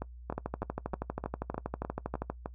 two click trains, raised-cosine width 1 ms, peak -21 / -19 dBFS, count 9 / 26, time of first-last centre 0.02-2.459 / 0.3-2.3 s, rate 3.28 / 12.5 Hz, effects noise-tail reverb RT60 0.1 s tail -20 dB re dry + added 60 Hz sine -45 dBFS peak until 2.54 s

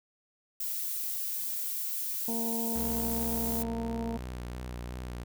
violet noise, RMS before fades -34 dBFS, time 0.6-3.63 s, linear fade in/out 5 ms
harmonic tone, 229.2 Hz, A#3, 29 cents flat, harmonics 1 / 2 / 3 / 4, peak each -33 / -39 / -43 / -45 dBFS, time 2.28-4.17 s, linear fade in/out 2 ms
sawtooth tone with vibrato, 61.4 Hz, B1, 9 cents flat, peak -33 dBFS, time 2.75-5.24 s, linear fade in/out 10 ms, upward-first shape sine, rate 2.8 Hz, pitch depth 39 cents each way
effects none

